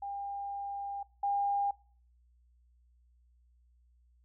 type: tone pair in turn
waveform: sine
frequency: 801 / 804.6 Hz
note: G5 / G5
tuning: +37 / +45 cents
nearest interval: unison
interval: 8 cents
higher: second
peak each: -36 / -28 dBFS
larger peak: second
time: 0.02-1.03 / 1.23-1.71 s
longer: first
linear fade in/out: 5 ms
effects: noise-tail reverb RT60 0.5 s tail -24 dB re dry + added 60 Hz sine -63 dBFS peak until 4.24 s